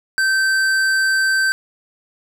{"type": "tone with hard clipping", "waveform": "sine", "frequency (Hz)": 1552, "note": "G6", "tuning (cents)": -18, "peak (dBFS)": -16, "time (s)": [0.18, 1.52], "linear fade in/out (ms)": 0, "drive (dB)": 12, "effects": []}